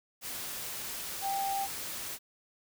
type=tone in noise; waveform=sine; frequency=787 Hz; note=G5; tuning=7 cents sharp; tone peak=-30 dBFS; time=1.21-1.68 s; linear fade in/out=50 ms; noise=white; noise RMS=-39 dBFS; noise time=0.21-2.19 s; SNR=+6 dB; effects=none